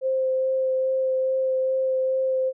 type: tone with vibrato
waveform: sine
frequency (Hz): 523.3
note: C5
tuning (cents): 0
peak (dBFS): -20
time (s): 0.01-2.53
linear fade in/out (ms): 50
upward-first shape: sine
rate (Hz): 2.4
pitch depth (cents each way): 9
effects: none